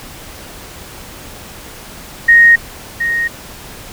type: tone with echo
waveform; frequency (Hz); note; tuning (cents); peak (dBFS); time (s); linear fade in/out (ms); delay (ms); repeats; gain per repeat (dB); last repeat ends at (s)
sine; 1864.7; A#6; 0; -3; 2.28-2.56; 10; 720; 1; -10; 3.28
effects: pink hiss -33 dBFS RMS until 3.92 s